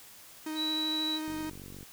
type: tone with vibrato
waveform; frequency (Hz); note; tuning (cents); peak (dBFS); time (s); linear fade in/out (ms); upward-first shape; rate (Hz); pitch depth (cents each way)
45% pulse; 311.7; D#4; +3; -34; 0.46-1.5; 5; triangle; 13; 13
type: tone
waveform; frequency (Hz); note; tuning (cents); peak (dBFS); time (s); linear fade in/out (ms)
sine; 3920; B7; -14; -30; 0.55-1.2; 50
type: click train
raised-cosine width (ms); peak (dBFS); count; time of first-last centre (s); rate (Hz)
3; -34; 27; 1.28-1.83; 47.3
effects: white hiss -52 dBFS RMS until 1.92 s